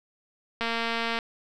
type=click train; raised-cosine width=0.3 ms; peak=-13 dBFS; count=134; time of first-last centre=0.61-1.188 s; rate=230 Hz; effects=none